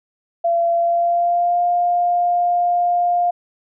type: tone with pitch glide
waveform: sine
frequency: 681 to 703.8 Hz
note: F5 to F5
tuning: -44 to +13 cents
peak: -14 dBFS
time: 0.44-3.31 s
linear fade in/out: 10 ms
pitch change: +57 cents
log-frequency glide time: 0.73-1.62 s
effects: none